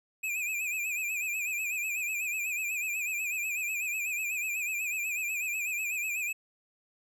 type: tone with vibrato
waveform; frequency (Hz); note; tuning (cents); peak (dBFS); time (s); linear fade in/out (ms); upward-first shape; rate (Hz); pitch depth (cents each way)
square; 2480; D#7; -6; -31; 0.23-6.33; 10; sine; 8.1; 90
effects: none